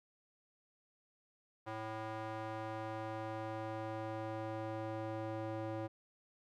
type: tone with band-pass filter sweep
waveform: square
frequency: 110 Hz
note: A2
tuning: in tune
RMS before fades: -42 dBFS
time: 1.66-5.88 s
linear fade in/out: 20 ms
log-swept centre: 910 to 530 Hz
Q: 1.1
effects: none

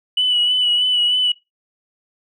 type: tone with vibrato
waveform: sine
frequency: 2961 Hz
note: F#7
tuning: 1 cent sharp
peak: -13 dBFS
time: 0.17-1.32 s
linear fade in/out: 5 ms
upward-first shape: sine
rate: 3.2 Hz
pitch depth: 30 cents each way
effects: noise-tail reverb RT60 0.2 s tail -21 dB re dry + tanh soft clip ceiling -9 dBFS

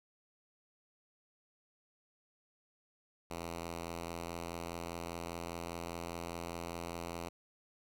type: tone with pitch glide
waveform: 5% pulse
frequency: 84.4 to 84.99 Hz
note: E2 to F2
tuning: +41 to -47 cents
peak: -29 dBFS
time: 3.3-7.29 s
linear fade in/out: 10 ms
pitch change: +12 cents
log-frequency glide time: 3.81-4.75 s
effects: none

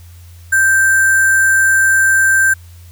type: tone with sample-and-hold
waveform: sine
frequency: 1568 Hz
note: G6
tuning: in tune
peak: -8 dBFS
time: 0.52-2.54 s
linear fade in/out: 10 ms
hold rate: 8820 Hz
effects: added 86 Hz sine -35 dBFS peak until 2.91 s + white hiss -48 dBFS RMS until 2.91 s

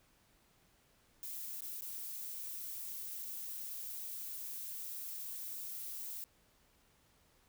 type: noise with dropouts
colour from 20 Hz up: violet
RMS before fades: -44 dBFS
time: 1.23-6.24 s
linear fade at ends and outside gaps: 0 ms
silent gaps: 1.607-1.62 / 1.809-1.82 s
effects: pink hiss -70 dBFS RMS until 7.48 s

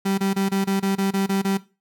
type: tone bursts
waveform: 35% pulse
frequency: 195 Hz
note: G3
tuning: 9 cents flat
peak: -18 dBFS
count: 10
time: 0.05-1.575 s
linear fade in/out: 10 ms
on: 130 ms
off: 25 ms
effects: noise-tail reverb RT60 0.3 s tail -18 dB re dry

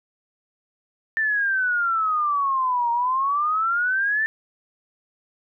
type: exponential two-way sweep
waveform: sine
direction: down then up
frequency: 1791 to 932.3 to 1791 Hz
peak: -19 dBFS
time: 1.17-4.26 s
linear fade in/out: 0 ms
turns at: 2.91 s
effects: none

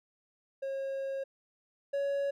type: tone pair in turn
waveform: triangle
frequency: 542 / 559.8 Hz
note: C#5 / C#5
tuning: -39 / +17 cents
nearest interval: minor second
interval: 56 cents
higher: second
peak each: -31 / -27 dBFS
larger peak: second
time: 0.62-1.24 / 1.93-2.31 s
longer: first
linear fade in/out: 10 ms
effects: none

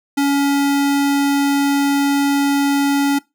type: tone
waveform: square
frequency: 281.3 Hz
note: C#4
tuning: 26 cents sharp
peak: -14 dBFS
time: 0.17-3.19 s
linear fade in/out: 10 ms
effects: noise-tail reverb RT60 0.2 s tail -21 dB re dry

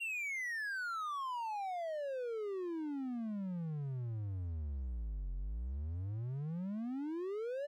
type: exponential two-way sweep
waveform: triangle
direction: down then up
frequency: 2794 to 43.73 to 593 Hz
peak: -35 dBFS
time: 0-7.67 s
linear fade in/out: 20 ms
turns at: 5.34 s
effects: none

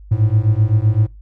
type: beating tone pair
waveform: triangle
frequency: 103.83 / 111.63 Hz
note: G#2 / A2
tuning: 0 / +25 cents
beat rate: 7.8 Hz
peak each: -13 dBFS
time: 0.11-1.07 s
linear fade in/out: 10 ms
effects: noise-tail reverb RT60 0.2 s tail -21 dB re dry + added 50 Hz sine -36 dBFS peak until 1.21 s

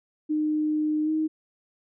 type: tone with pitch glide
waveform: sine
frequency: 305.6 to 312.9 Hz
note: D#4 to D#4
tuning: -31 to +10 cents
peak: -22 dBFS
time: 0.29-1.28 s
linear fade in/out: 20 ms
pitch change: +41 cents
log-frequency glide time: 1.04-1.1 s
effects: none

